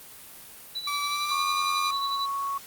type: tone with tremolo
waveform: sine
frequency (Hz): 3956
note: B7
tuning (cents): +2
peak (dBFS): -28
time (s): 0.75-2.26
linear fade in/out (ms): 5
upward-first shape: sine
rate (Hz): 11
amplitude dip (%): 70
type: tone with pitch glide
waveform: 30% pulse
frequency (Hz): 1155 to 1199.2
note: D6 to D6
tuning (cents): -29 to +36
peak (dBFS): -25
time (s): 0.87-1.91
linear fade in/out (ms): 5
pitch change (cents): +65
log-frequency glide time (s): 1.04-1.44
type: tone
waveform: sine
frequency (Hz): 1108.7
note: C#6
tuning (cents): 0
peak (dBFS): -27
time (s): 1.31-2.58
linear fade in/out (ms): 5
effects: white hiss -46 dBFS RMS until 2.66 s + Opus 32 kbps